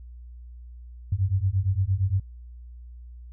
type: beating tone pair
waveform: sine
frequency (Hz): 91.7 / 100.4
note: F#2 / G2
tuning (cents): -15 / +42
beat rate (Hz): 8.7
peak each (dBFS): -24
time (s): 1.12-2.2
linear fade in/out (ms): 5
effects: added 60 Hz sine -40 dBFS peak until 3.32 s